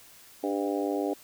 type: harmonic tone with a mistuned harmonic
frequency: 100 Hz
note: G2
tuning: 35 cents sharp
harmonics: 3 / 4 / 5 / 6 / 7 / 8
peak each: -30 / -32 / -34 / -36 / -37 / -38 dBFS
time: 0.43-1.14 s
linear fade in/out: 10 ms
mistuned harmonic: 3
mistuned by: -38 cents
effects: white hiss -53 dBFS RMS until 1.23 s